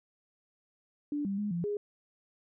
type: tone with pitch steps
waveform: sine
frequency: 292.4 / 197.5 / 207.4 / 171.7 / 412.3 Hz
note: D4 / G3 / G#3 / F3 / G#4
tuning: -7 / +13 / -2 / -29 / -13 cents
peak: -30 dBFS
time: 1.12-1.77 s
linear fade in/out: 2 ms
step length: 130 ms
effects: none